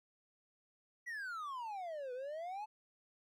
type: exponential two-way sweep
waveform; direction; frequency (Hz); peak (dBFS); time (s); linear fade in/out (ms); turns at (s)
triangle; down then up; 1975.5 to 487.7 to 876; -39; 1.06-2.66; 20; 2.13
effects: none